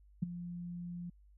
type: tone with ADSR envelope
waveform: sine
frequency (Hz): 174.61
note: F3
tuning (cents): 0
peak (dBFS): -26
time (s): 0.22-1.1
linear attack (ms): 10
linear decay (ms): 13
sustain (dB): -14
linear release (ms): 7
effects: added 50 Hz sine -59 dBFS peak until 1.37 s